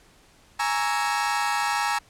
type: chord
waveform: 30% pulse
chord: A# half-diminished seventh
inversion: third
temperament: equal with one note detuned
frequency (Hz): 830.6 / 932.3 / 1118.4 / 1318.5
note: G#5 / A#5 / C#6 / E6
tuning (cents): 0 / 0 / +15 / 0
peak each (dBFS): -24 / -25 / -30 / -27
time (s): 0.59-1.99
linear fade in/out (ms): 10
effects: pink hiss -56 dBFS RMS until 2.09 s + low-pass 10000 Hz 12 dB/octave